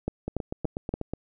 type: two click trains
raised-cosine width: 2 ms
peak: -17 / -14 dBFS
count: 8 / 4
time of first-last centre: 0.28-1.136 / 0.08-0.94 s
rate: 8.18 / 3.49 Hz
effects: none